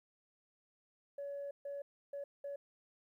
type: tone bursts at uneven times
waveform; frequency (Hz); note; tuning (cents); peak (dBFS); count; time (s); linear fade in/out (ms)
sine; 565; C#5; +33; -39; 4; 1.18-1.51 / 1.65-1.82 / 2.13-2.24 / 2.44-2.56; 5
effects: tanh soft clip ceiling -37 dBFS + 13-bit